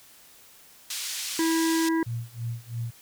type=band-pass noise; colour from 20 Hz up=pink; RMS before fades=-33 dBFS; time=0.9-1.89 s; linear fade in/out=5 ms; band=3500 to 9900 Hz; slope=12 dB/octave
type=harmonic tone; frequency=326.2 Hz; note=E4; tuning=18 cents flat; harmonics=1 / 3 / 5 / 6; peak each=-22 / -32 / -36 / -38 dBFS; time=1.39-2.03 s; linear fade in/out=2 ms
type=tone with tremolo; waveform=sine; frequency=117 Hz; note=A#2; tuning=7 cents sharp; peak=-27 dBFS; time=2.06-2.91 s; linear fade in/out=10 ms; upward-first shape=sine; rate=3 Hz; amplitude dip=95%
effects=white hiss -53 dBFS RMS until 3.01 s